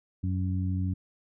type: harmonic tone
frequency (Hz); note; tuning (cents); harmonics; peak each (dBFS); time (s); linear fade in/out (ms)
92.5; F#2; 0; 1 / 2 / 3; -27 / -33 / -37; 0.23-0.94; 10
effects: none